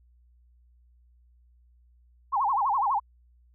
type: tone with vibrato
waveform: sine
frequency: 939 Hz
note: A#5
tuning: 12 cents sharp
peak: -22 dBFS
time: 2.32-3 s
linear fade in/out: 20 ms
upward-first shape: sine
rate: 12 Hz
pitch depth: 290 cents each way
effects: added 60 Hz sine -57 dBFS peak until 3.54 s